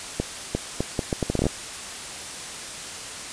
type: accelerating click train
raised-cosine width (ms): 2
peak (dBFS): -9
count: 13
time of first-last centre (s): 0.2-1.467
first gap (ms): 350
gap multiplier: 0.73
effects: white hiss -35 dBFS RMS until 3.32 s + resampled to 22050 Hz